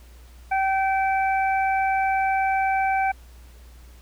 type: harmonic tone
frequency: 772 Hz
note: G5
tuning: 27 cents flat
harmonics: 1 / 2 / 3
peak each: -20 / -29 / -29 dBFS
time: 0.51-3.12 s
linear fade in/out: 10 ms
effects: added 60 Hz sine -44 dBFS peak until 4.01 s + pink hiss -55 dBFS RMS until 4.01 s

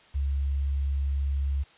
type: tone with quantisation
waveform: sine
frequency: 69.3 Hz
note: C#2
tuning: in tune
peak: -24 dBFS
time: 0.14-1.64 s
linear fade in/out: 20 ms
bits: 9
effects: white hiss -56 dBFS RMS until 1.77 s + resampled to 8000 Hz

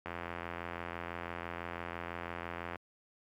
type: click train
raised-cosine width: 0.5 ms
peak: -24 dBFS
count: 233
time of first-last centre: 0.06-2.758 s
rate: 86 Hz
effects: high-pass 60 Hz 12 dB/octave + 11-bit

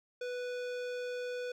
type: tone with hard clipping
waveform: sine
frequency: 493.9 Hz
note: B4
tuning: in tune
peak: -38 dBFS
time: 0.21-1.52 s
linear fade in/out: 5 ms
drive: 17 dB
effects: none

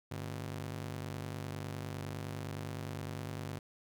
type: ring-modulated tone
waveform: sawtooth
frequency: 123.47 Hz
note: B2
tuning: in tune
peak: -32 dBFS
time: 0.11-3.59 s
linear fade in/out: 5 ms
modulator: 24.9 Hz
effects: none

